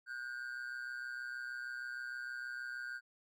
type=ring-modulated tone; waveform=triangle; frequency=1516 Hz; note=F#6; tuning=42 cents sharp; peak=-36 dBFS; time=0.06-3.01 s; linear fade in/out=50 ms; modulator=63.2 Hz; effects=none